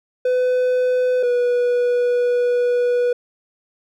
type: tone pair in turn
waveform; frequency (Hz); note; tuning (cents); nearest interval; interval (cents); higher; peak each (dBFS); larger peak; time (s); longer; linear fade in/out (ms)
triangle; 503 / 488.1; B4 / B4; +32 / -20; minor second; 52; first; -13; neither; 0.25-1.23 / 1.23-3.13; second; 5
effects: none